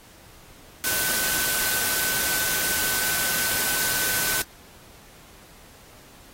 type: tone in noise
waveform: sine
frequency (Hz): 1515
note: F#6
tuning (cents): +40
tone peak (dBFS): -30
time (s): 0.84-4.42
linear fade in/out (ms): 2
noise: white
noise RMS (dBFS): -25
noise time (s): 0.84-4.42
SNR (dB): -8
effects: pink hiss -50 dBFS RMS until 6.33 s + AAC 48 kbps